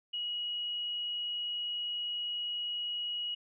sine tone, 2905 Hz, F#7, 32 cents flat, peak -33 dBFS, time 0.13-3.35 s, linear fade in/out 10 ms, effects none

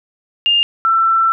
sine tone pair in turn, 2815 / 1338.9 Hz, F7 / E6, +13 / +27 cents, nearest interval octave + minor second, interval 1286 cents, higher first, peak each -10 dBFS, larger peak neither, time 0.46-0.63 / 0.85-1.32 s, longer second, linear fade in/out 0 ms, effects none

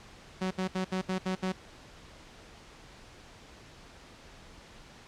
sawtooth tone bursts, 186.8 Hz, F#3, 17 cents sharp, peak -25 dBFS, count 7, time 0.41-1.524 s, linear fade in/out 10 ms, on 100 ms, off 69 ms, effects pink hiss -52 dBFS RMS until 5.07 s + low-pass 6000 Hz 12 dB/octave

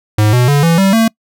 square tone with pitch steps, 106.3 / 123.53 / 143.54 / 166.8 / 193.83 / 225.2 Hz, G#2 / B2 / D3 / E3 / G3 / A3, +41 / +1 / -39 / +21 / -19 / +40 cents, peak -8 dBFS, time 0.18-1.08 s, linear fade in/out 5 ms, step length 150 ms, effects noise-tail reverb RT60 0.1 s tail -26 dB re dry

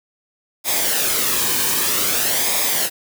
white noise with flanger, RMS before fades -19 dBFS, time 0.64-2.9 s, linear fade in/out 50 ms, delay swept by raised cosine 0.68 to 1.5 ms, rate 0.52 Hz, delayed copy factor -0.55, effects none

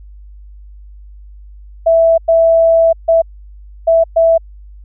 sine tone bursts at uneven times, 659.3 Hz, E5, in tune, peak -6 dBFS, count 5, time 1.86-2.18 / 2.28-2.93 / 3.08-3.22 / 3.87-4.04 / 4.16-4.38 s, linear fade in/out 10 ms, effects added 50 Hz sine -33 dBFS peak until 4.84 s

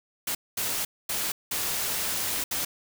white noise bursts at uneven times, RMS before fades -29 dBFS, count 5, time 0.27-0.35 / 0.57-0.85 / 1.09-1.32 / 1.51-2.44 / 2.51-2.65 s, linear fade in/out 5 ms, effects none

